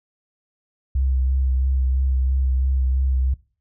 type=tone with vibrato; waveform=sine; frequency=65.41 Hz; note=C2; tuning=in tune; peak=-17 dBFS; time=0.95-3.34 s; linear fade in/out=5 ms; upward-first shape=sine; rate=3 Hz; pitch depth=25 cents each way; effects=noise-tail reverb RT60 0.4 s tail -20 dB re dry